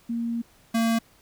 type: tone pair in turn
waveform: sine / square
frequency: 233.1 / 228 Hz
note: A#3 / A#3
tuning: 0 / -38 cents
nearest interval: unison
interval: 38 cents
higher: first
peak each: -25 / -21 dBFS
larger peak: second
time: 0.09-0.42 / 0.74-0.99 s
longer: first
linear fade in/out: 10 ms
effects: pink hiss -58 dBFS RMS until 1.21 s